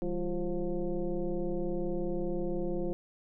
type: tone with frequency modulation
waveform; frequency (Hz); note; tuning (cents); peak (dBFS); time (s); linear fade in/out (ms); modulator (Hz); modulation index
sine; 164.81; E3; 0; -29; 0.02-2.93; 0; 182; 1.9
effects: none